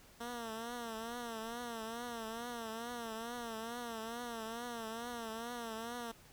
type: tone with vibrato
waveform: 10% pulse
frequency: 231.6 Hz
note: A#3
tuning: 11 cents flat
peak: -33 dBFS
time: 0.2-6.12 s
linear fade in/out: 10 ms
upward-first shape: triangle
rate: 2.3 Hz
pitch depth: 99 cents each way
effects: pink hiss -61 dBFS RMS until 6.32 s